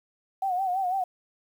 sine tone with vibrato, 747 Hz, F#5, 16 cents sharp, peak -24 dBFS, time 0.42-1.04 s, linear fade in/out 5 ms, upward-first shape sine, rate 6 Hz, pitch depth 82 cents each way, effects 9-bit

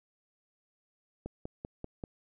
click train, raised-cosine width 2 ms, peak -25 dBFS, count 5, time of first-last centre 1.26-2.038 s, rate 5.14 Hz, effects none

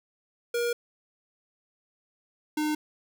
square tone pair in turn, 475.2 / 303.9 Hz, A#4 / D#4, +33 / -41 cents, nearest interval minor sixth, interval 774 cents, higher first, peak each -26 dBFS, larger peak neither, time 0.54-0.73 / 2.57-2.75 s, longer first, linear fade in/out 5 ms, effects none

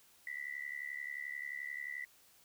sine tone with amplitude modulation, 1975.5 Hz, B6, in tune, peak -36 dBFS, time 0.27-2.05 s, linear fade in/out 2 ms, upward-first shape sine, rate 71.4 Hz, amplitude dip 90%, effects white hiss -65 dBFS RMS until 2.44 s

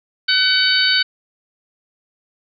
harmonic tone, 754 Hz, F#5, 32 cents sharp, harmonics 2 / 3 / 4 / 5 / 6, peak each -18 / -24 / -20 / -21 / -17 dBFS, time 0.28-1.03 s, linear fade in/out 10 ms, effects none

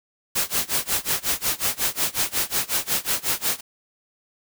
white noise with tremolo, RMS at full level -21 dBFS, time 0.35-3.61 s, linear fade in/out 10 ms, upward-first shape sine, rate 5.5 Hz, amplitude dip 95%, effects none

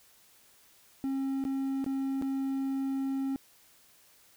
triangle tone with dropouts, 269.8 Hz, C#4, 47 cents flat, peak -27 dBFS, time 1.04-3.36 s, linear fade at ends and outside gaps 0 ms, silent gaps 1.44-1.451 / 1.843-1.863 / 2.215-2.223 s, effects white hiss -61 dBFS RMS until 4.36 s

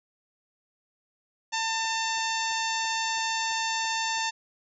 harmonic tone, 897 Hz, A5, 33 cents sharp, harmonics 1 / 2 / 3 / 4 / 5 / 6 / 7 / 8, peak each -30 / -33 / -35 / -36 / -37 / -38 / -38 / -39 dBFS, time 1.52-4.31 s, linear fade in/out 20 ms, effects none

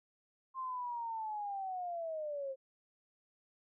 sine linear sweep, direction down, 1060 to 523.3 Hz, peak -37 dBFS, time 0.54-2.56 s, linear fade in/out 50 ms, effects none

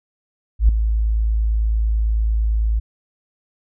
sine tone with ADSR envelope, 54.5 Hz, A1, 16 cents flat, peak -6 dBFS, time 0.59-2.8 s, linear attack 99 ms, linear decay 3 ms, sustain -9 dB, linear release 15 ms, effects none

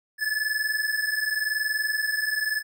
square tone pair together, 1712.1 / 1733 Hz, A6 / A6, -48 / -27 cents, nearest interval unison, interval 21 cents, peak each -29 / -27 dBFS, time 0.18-2.63 s, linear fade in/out 50 ms, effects none

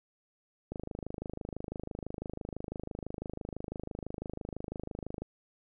click train, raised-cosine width 2 ms, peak -24 dBFS, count 118, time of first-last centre 0.72-5.22 s, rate 26 Hz, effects none

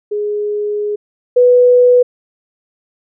sine tone pair in turn, 416.3 / 493.6 Hz, G#4 / B4, +4 / -1 cents, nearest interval minor third, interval 295 cents, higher second, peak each -15 / -5 dBFS, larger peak second, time 0.11-0.96 / 1.36-2.03 s, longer first, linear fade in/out 10 ms, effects none

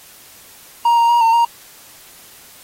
triangle tone with pitch steps, 940 / 932 / 947 / 909 / 936 Hz, A#5 / A#5 / A#5 / A#5 / A#5, +14 / -1 / +27 / -44 / +7 cents, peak -8 dBFS, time 0.85-1.45 s, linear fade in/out 5 ms, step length 120 ms, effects white hiss -43 dBFS RMS until 2.63 s + AAC 48 kbps

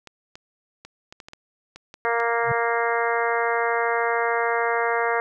clicks, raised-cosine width 0.2 ms, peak -23 dBFS, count 10, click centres 0.073 / 0.355 / 0.85 / 1.125 / 1.202 / 1.285 / 1.334 / 1.76 / 1.941 / 2.201 s
harmonic tone, 233.1 Hz, A#3, in tune, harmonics 2 / 3 / 4 / 5 / 6 / 7 / 8 / 9, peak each -25 / -27 / -28 / -29 / -30 / -30 / -31 / -32 dBFS, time 2.05-5.2 s, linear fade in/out 0 ms
sine tone with exponential growth, 130.81 Hz, C3, in tune, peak -22 dBFS, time 2.42-2.52 s, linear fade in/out 5 ms, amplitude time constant 21 ms
effects none

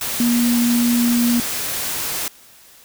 sine tone in noise, 238.5 Hz, A#3, 40 cents sharp, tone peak -14 dBFS, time 0.2-1.4 s, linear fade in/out 2 ms, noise white, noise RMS -24 dBFS, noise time 0.01-2.28 s, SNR +7 dB, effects white hiss -47 dBFS RMS until 2.84 s

